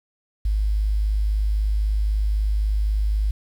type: tone with quantisation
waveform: sine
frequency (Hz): 51.91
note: G#1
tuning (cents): 0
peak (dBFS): -18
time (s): 0.45-3.31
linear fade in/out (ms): 5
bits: 8
effects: none